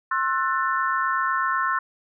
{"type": "chord", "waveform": "sine", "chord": "F# half-diminished seventh", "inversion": "second", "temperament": "just", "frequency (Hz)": [1065.6, 1332, 1480, 1776], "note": ["C6", "E6", "F#6", "A6"], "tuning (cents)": [31, 18, 0, 16], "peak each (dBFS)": [-24, -26, -28, -29], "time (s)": [0.11, 1.79], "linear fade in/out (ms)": 5, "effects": []}